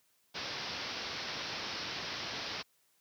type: low-pass noise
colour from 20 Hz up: white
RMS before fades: -40 dBFS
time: 0.34-2.63 s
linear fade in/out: 20 ms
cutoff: 5600 Hz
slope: 96 dB/octave
effects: white hiss -72 dBFS RMS until 3 s + high-pass 80 Hz 12 dB/octave